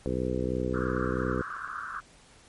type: harmonic tone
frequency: 63 Hz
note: B1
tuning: 35 cents sharp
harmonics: 1 / 2 / 3 / 4 / 5 / 6 / 7 / 8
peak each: -35 / -35 / -35 / -35 / -35 / -35 / -35 / -35 dBFS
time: 0.06-1.42 s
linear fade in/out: 0 ms
type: band-pass noise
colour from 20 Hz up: pink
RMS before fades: -37 dBFS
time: 0.73-2.01 s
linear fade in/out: 20 ms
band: 1100 to 1600 Hz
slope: 96 dB/octave
type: clicks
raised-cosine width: 0.5 ms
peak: -35 dBFS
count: 4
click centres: 1.502 / 1.565 / 1.678 / 1.946 s
effects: pink hiss -56 dBFS RMS until 2.48 s + MP3 48 kbps